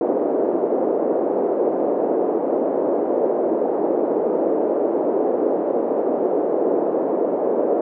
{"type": "band-pass noise", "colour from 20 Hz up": "white", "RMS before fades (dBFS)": -20, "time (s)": [0.01, 7.81], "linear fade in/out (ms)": 2, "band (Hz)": [310, 550], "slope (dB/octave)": 24, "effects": []}